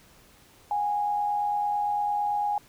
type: tone pair together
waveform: sine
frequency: 736 / 824.9 Hz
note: F#5 / G#5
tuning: -9 / -12 cents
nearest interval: major second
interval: 197 cents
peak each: -36 / -24 dBFS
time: 0.71-2.58 s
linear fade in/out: 2 ms
effects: pink hiss -56 dBFS RMS until 2.68 s